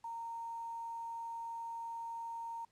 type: tone with quantisation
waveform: sine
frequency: 923 Hz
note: A#5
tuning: 17 cents flat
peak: -40 dBFS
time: 0.04-2.65 s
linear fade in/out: 5 ms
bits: 10
effects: pink hiss -75 dBFS RMS until 2.71 s + low-pass 9000 Hz 12 dB/octave